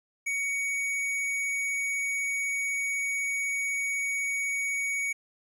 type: tone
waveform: square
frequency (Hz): 2242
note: C#7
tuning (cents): +19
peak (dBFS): -28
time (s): 0.26-5.13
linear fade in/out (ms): 10
effects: low-pass 12000 Hz 12 dB/octave + 11-bit